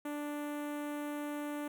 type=tone with notch filter; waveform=sawtooth; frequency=293.7 Hz; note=D4; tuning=in tune; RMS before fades=-39 dBFS; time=0.05-1.68 s; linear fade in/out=5 ms; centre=4800 Hz; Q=0.61; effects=none